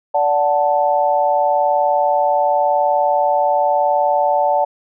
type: chord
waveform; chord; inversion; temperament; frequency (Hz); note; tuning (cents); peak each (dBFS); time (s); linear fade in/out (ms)
sine; D major; none; equal with one note detuned; 580.9 / 740 / 880; D5 / F#5 / A5; -19 / 0 / 0; -17; 0.14-4.65; 10
effects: none